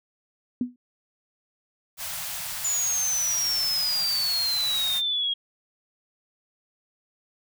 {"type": "tone with exponential decay", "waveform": "sine", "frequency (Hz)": 246.5, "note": "B3", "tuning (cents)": -3, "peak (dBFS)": -19, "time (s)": [0.61, 0.76], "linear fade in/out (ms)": 2, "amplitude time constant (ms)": 31}
{"type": "band-stop noise", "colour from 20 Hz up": "white", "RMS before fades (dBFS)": -33, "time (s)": [1.97, 5.02], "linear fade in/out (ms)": 50, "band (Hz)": [190, 580], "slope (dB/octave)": 96}
{"type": "exponential sweep", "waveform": "sine", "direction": "down", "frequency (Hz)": [7040, 3263], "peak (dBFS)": -23, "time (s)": [2.64, 5.34], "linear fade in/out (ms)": 10}
{"effects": []}